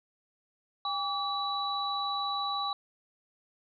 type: tone cluster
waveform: sine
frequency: 804 / 1150 / 3935 Hz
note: G5 / D6 / B7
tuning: +44 / -37 / -7 cents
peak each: -35 / -33 / -34 dBFS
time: 0.85-2.73 s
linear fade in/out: 2 ms
effects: none